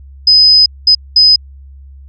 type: tone bursts at uneven times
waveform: sine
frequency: 5030 Hz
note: D#8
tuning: 18 cents sharp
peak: -3 dBFS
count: 3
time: 0.27-0.66 / 0.87-0.95 / 1.16-1.36 s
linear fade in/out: 5 ms
effects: added 68 Hz sine -32 dBFS peak until 2.08 s